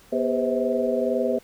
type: tone cluster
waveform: sine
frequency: 244.2 / 402.2 / 502 / 524 / 645 Hz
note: B3 / G4 / B4 / C5 / E5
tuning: -19 / +44 / +28 / +2 / -38 cents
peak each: -27 dBFS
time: 0.12-1.39 s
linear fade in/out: 10 ms
effects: pink hiss -53 dBFS RMS until 1.43 s